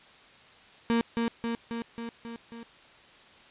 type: tone with echo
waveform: 35% pulse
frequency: 232.1 Hz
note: A#3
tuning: 7 cents flat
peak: -21 dBFS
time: 0.9-1.01 s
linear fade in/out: 0 ms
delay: 270 ms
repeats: 6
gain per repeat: -3 dB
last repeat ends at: 2.63 s
effects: white hiss -54 dBFS RMS until 3.5 s + resampled to 8000 Hz